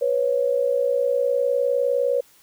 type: tone pair together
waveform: sine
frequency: 491.2 / 551 Hz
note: B4 / C#5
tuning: -9 / -11 cents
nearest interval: major second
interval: 198 cents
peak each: -21 / -21 dBFS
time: 0.01-2.21 s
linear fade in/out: 10 ms
effects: white hiss -55 dBFS RMS until 2.42 s